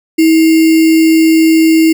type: tone with sample-and-hold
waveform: sine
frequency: 322.1 Hz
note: E4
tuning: 40 cents flat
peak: -4 dBFS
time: 0.18-1.93 s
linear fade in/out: 10 ms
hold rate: 2450 Hz
effects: none

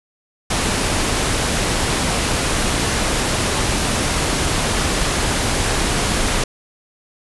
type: low-pass noise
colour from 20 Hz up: pink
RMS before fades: -19 dBFS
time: 0.5-6.44 s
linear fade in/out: 5 ms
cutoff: 11000 Hz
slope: 96 dB/octave
effects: none

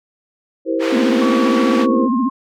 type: chord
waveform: sine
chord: C dominant seventh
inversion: first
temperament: just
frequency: 327 / 392.4 / 470.9 / 523.3 Hz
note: E4 / G4 / Bb4 / C5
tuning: -14 / +2 / +18 / 0 cents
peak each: -19 / -25 / -23 / -21 dBFS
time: 0.65-2.09 s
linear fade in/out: 50 ms
type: band-pass noise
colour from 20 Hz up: pink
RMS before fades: -26 dBFS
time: 0.79-1.87 s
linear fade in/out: 50 ms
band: 800 to 3200 Hz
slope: 12 dB/octave
type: tone with vibrato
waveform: sine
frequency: 246.9 Hz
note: B3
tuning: in tune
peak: -14 dBFS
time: 0.92-2.29 s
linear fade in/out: 10 ms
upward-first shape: triangle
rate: 15 Hz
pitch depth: 200 cents each way
type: tone with pitch glide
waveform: sine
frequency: 1134 to 1064.2 Hz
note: C#6 to C6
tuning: +39 to +29 cents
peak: -22 dBFS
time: 1.21-2.3 s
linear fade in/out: 10 ms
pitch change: -110 cents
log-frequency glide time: 1.82-2.03 s
effects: none

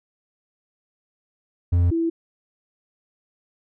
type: tone pair in turn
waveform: triangle / sine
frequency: 87.31 / 331.2 Hz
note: F2 / E4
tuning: 0 / +8 cents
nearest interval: octave + major seventh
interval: 2308 cents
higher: second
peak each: -13 / -19 dBFS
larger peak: first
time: 1.72-1.91 / 1.91-2.1 s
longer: neither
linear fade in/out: 10 ms
effects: none

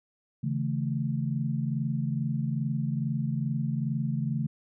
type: chord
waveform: sine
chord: A major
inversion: first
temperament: equal with one note detuned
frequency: 138.59 / 160.96 / 220 Hz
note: C#3 / E3 / A3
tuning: 0 / -41 / 0 cents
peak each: -29 / -32 / -32 dBFS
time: 0.43-4.47 s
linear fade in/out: 10 ms
effects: none

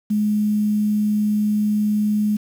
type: tone with quantisation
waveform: sine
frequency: 210.3 Hz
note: G#3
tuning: 22 cents sharp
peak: -16 dBFS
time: 0.1-2.37 s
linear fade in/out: 10 ms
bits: 7
effects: none

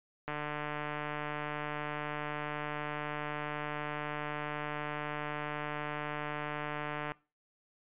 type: click train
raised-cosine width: 0.5 ms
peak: -22 dBFS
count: 1020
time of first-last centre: 0.28-7.119 s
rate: 149 Hz
effects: noise-tail reverb RT60 0.3 s tail -21 dB re dry + resampled to 8000 Hz

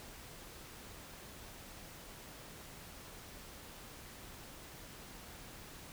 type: silence
effects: pink hiss -52 dBFS RMS until 5.92 s

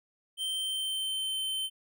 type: tone with pitch glide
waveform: square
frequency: 3122 to 3090 Hz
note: G7 to G7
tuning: -8 to -26 cents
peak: -31 dBFS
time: 0.37-1.7 s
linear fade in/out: 50 ms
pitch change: -18 cents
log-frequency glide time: 0.57-1.38 s
effects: none

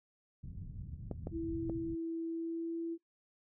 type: low-pass noise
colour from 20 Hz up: white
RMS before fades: -45 dBFS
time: 0.43-1.95 s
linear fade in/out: 10 ms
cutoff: 150 Hz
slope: 24 dB/octave
type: clicks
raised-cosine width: 2 ms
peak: -25 dBFS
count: 3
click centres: 1.113 / 1.271 / 1.697 s
type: tone with pitch glide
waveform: sine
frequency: 329.6 to 333 Hz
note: E4 to E4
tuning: 0 to +18 cents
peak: -35 dBFS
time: 1.31-2.98 s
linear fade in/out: 50 ms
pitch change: +18 cents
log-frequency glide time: 2.27-2.79 s
effects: noise-tail reverb RT60 0.1 s tail -19 dB re dry

